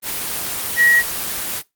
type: tone in noise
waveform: sine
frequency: 1907 Hz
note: A#6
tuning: 39 cents sharp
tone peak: -10 dBFS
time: 0.76-1.03 s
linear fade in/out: 50 ms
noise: white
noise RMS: -24 dBFS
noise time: 0.02-1.63 s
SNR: +11 dB
effects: noise-tail reverb RT60 0.2 s tail -21 dB re dry + Opus 24 kbps